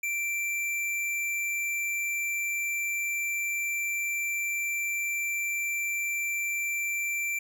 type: tone with hard clipping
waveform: sine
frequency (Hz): 2349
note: D7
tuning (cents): 0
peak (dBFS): -29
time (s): 0.03-7.39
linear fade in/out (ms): 5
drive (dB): 16
effects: none